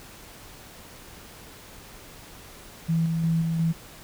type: tone with tremolo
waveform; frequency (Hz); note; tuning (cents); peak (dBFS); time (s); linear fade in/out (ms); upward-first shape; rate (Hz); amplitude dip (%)
sine; 164.3; E3; -5; -20; 2.88-3.73; 20; square; 2.8; 30
effects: pink hiss -46 dBFS RMS until 4.03 s